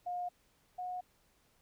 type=tone pair in turn; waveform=sine; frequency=713 / 726.3 Hz; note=F5 / F#5; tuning=+36 / -32 cents; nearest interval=unison; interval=32 cents; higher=second; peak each=-35 / -37 dBFS; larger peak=first; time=0.06-0.29 / 0.78-1.01 s; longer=neither; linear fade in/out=10 ms; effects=pink hiss -71 dBFS RMS until 1.61 s